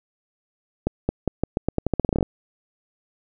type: accelerating click train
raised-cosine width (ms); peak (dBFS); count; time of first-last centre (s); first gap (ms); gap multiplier
2; -7; 17; 0.87-2.228; 220; 0.85
effects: none